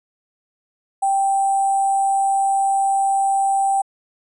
sine tone with sample-and-hold, 784 Hz, G5, in tune, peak -15 dBFS, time 1.02-3.82 s, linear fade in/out 10 ms, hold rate 8820 Hz, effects resampled to 24000 Hz

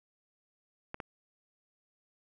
clicks, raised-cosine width 0.5 ms, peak -23 dBFS, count 2, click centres 0.944 / 1.002 s, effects none

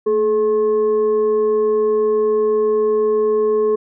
sine tone with frequency modulation, 427 Hz, G#4, 48 cents sharp, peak -13 dBFS, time 0.06-3.76 s, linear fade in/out 10 ms, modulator 650 Hz, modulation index 0.34, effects none

